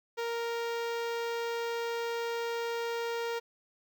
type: tone with notch filter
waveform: sawtooth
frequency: 466.2 Hz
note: A#4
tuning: in tune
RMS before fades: -34 dBFS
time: 0.17-3.4 s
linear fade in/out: 20 ms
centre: 10000 Hz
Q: 0.59
effects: none